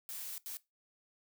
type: noise bursts at uneven times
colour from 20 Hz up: blue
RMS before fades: -43 dBFS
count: 2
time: 0.09-0.38 / 0.46-0.57 s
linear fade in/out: 0 ms
effects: noise-tail reverb RT60 0.2 s tail -19 dB re dry